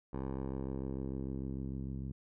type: tone with low-pass filter sweep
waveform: 10% pulse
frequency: 66.7 Hz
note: C2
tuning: 34 cents sharp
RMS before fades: -39 dBFS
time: 0.13-2.12 s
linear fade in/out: 5 ms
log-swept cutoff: 920 to 180 Hz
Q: 1
effects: none